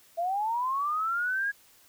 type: linear sweep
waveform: sine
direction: up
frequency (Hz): 659.3 to 1661.2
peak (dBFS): -26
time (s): 0.17-1.52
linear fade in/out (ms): 20
effects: white hiss -59 dBFS RMS until 1.88 s